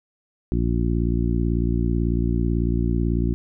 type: harmonic tone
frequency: 58.1 Hz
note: A#1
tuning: 5 cents flat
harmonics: 1 / 2 / 3 / 4 / 5 / 6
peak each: -22 / -25 / -27 / -28 / -29 / -30 dBFS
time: 0.52-3.34 s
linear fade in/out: 0 ms
effects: none

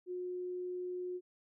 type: tone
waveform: sine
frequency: 361.2 Hz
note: F#4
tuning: 42 cents flat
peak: -37 dBFS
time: 0.06-1.21 s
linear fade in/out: 50 ms
effects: none

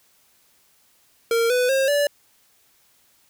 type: tone with pitch steps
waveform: square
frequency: 461.6 / 497.6 / 536.4 / 578.2 Hz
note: A#4 / B4 / C5 / D5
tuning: -17 / +13 / +43 / -27 cents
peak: -18 dBFS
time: 1.31-2.07 s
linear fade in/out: 2 ms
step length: 190 ms
effects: white hiss -60 dBFS RMS until 3.29 s

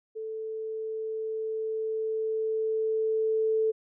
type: tone with level ramp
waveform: sine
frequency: 440 Hz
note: A4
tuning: in tune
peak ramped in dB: -33 to -22 dBFS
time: 0.15-3.72 s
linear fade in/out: 20 ms
effects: none

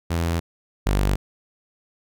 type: tone pair in turn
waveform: sawtooth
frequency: 84 / 49.15 Hz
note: E2 / G1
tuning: +33 / +5 cents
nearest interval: major sixth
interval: 928 cents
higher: first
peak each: -17 / -14 dBFS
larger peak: second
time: 0.1-0.4 / 0.86-1.16 s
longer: neither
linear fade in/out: 10 ms
effects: none

